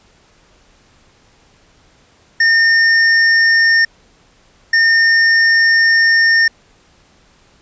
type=tone bursts at uneven times; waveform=square; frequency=1821 Hz; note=A#6; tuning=41 cents flat; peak=-9 dBFS; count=2; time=2.4-3.85 / 4.73-6.48 s; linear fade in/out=5 ms; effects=pink hiss -51 dBFS RMS until 7.61 s + resampled to 16000 Hz